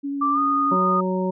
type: tone with vibrato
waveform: sine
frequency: 280.6 Hz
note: C#4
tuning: 21 cents sharp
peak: -24 dBFS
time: 0.03-0.76 s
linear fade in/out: 20 ms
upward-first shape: triangle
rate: 11 Hz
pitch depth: 12 cents each way
type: tone with pitch glide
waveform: sine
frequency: 1173 to 1232.7 Hz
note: D6 to D#6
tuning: -2 to -17 cents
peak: -18 dBFS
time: 0.21-1.01 s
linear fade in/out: 10 ms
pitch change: +85 cents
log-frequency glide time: 0.33-0.39 s
type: harmonic tone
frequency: 185.7 Hz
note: F#3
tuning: 7 cents sharp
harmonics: 1 / 2 / 3 / 5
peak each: -23 / -26 / -28 / -30 dBFS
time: 0.71-1.31 s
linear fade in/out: 10 ms
effects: none